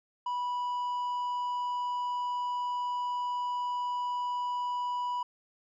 triangle tone, 982 Hz, B5, 10 cents flat, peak -28 dBFS, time 0.26-5.23 s, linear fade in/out 5 ms, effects resampled to 16000 Hz

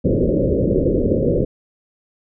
white low-pass noise, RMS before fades -17 dBFS, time 0.04-1.45 s, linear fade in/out 10 ms, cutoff 560 Hz, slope 96 dB/octave, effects none

